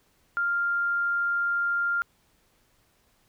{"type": "tone", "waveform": "sine", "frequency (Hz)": 1396.9, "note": "F6", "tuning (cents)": 0, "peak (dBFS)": -23, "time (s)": [0.37, 2.02], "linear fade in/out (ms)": 0, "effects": ["pink hiss -66 dBFS RMS until 3.28 s"]}